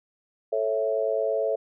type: chord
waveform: sine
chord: A major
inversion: none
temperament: equal with one note detuned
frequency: 440 / 550.5 / 659.3 Hz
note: A4 / C#5 / E5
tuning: 0 / -12 / 0 cents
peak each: -27 dBFS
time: 0.52-1.56 s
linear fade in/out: 10 ms
effects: none